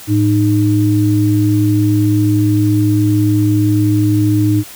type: tone pair together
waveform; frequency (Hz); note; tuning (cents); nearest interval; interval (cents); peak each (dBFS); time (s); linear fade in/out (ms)
sine; 108.74 / 306.9; A2 / D#4; -20 / -24; octave + tritone; 1796; -12; 0.07-4.64; 50
effects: white hiss -34 dBFS RMS until 4.75 s